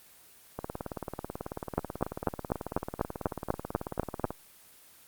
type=two click trains; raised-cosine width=1 ms; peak=-20 / -11 dBFS; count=69 / 11; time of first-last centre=0.59-4.306 / 1.78-4.243 s; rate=18.3 / 4.06 Hz; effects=white hiss -56 dBFS RMS until 5.07 s + Opus 24 kbps